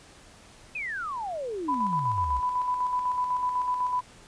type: exponential sweep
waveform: sine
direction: down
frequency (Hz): 2595 to 58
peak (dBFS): -30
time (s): 0.75-2.4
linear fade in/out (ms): 5
type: tone with tremolo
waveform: sine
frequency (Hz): 996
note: B5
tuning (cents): +14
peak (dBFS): -23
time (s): 1.68-4.01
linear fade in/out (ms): 10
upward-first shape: square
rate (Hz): 8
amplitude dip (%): 40
effects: pink hiss -52 dBFS RMS until 4.27 s + resampled to 22050 Hz